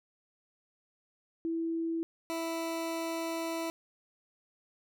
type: tone pair in turn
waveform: sine / 20% pulse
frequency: 329.6 / 329.6 Hz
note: E4 / E4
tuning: 0 / 0 cents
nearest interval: unison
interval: 0 cents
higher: neither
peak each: -30 / -28 dBFS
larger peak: second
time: 1.45-2.03 / 2.3-3.7 s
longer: second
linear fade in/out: 0 ms
effects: none